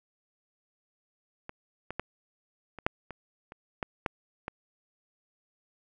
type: clicks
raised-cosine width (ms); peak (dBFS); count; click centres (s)
0.5; -24 / -21 / -16 / -27 / -9 / -25 / -29 / -16 / -13 / -19; 10; 1.494 / 1.906 / 1.996 / 2.787 / 2.865 / 3.107 / 3.521 / 3.828 / 4.062 / 4.481
effects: none